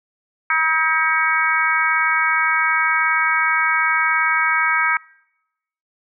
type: harmonic tone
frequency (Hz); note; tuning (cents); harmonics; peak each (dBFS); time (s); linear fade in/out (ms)
319.1; D#4; +44; 3 / 4 / 5 / 6 / 7; -24 / -20 / -20 / -26 / -20; 0.5-4.97; 2
effects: noise-tail reverb RT60 0.9 s tail -25 dB re dry